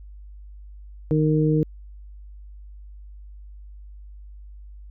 harmonic tone, 154.4 Hz, D#3, 13 cents flat, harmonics 1 / 2 / 3, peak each -19 / -22 / -24 dBFS, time 1.11-1.63 s, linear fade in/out 0 ms, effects added 50 Hz sine -39 dBFS peak until 4.9 s

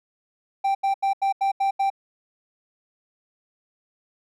triangle tone bursts, 784 Hz, G5, in tune, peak -17 dBFS, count 7, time 0.64-1.902 s, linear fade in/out 10 ms, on 110 ms, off 82 ms, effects none

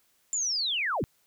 sine linear sweep, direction down, 7280 to 61.74 Hz, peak -26 dBFS, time 0.33-1.04 s, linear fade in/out 0 ms, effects white hiss -68 dBFS RMS until 1.26 s

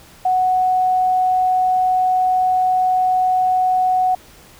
sine tone, 740 Hz, F#5, in tune, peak -13 dBFS, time 0.25-4.15 s, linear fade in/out 5 ms, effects pink hiss -45 dBFS RMS until 4.59 s

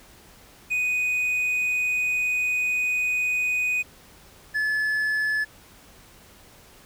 triangle tone pair in turn, 2489 / 1723.8 Hz, D#7 / A6, 0 / -36 cents, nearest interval tritone, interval 636 cents, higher first, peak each -20 dBFS, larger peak neither, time 0.7-3.83 / 4.54-5.45 s, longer first, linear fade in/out 20 ms, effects pink hiss -51 dBFS RMS until 6.85 s

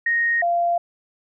sine tone pair in turn, 1864.7 / 690.7 Hz, A#6 / F5, 0 / -19 cents, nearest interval octave + perfect fourth, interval 1719 cents, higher first, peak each -17 dBFS, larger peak neither, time 0.06-0.42 / 0.42-0.78 s, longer neither, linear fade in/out 5 ms, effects none

